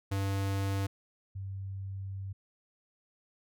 square / sine tone pair in turn, 98 / 96.93 Hz, G2 / G2, 0 / -19 cents, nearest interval unison, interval 19 cents, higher first, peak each -30 / -36 dBFS, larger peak first, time 0.11-0.87 / 1.35-2.33 s, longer second, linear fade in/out 10 ms, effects none

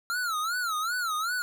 square tone with vibrato, 1356 Hz, E6, 49 cents sharp, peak -28 dBFS, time 0.1-1.42 s, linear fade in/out 0 ms, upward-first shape sine, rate 2.6 Hz, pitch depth 170 cents each way, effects none

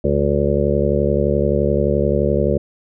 harmonic tone, 71.6 Hz, D2, 43 cents flat, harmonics 1 / 2 / 3 / 5 / 6 / 7 / 8, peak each -22 / -22 / -22 / -22 / -22 / -22 / -22 dBFS, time 0.04-2.58 s, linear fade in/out 5 ms, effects none

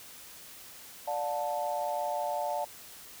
sine chord, D minor, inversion none, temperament equal with one note detuned, 587.3 / 712.7 / 880 Hz, D5 / F5 / A5, 0 / +35 / 0 cents, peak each -34 dBFS, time 1.07-2.65 s, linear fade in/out 10 ms, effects white hiss -49 dBFS RMS until 3.2 s

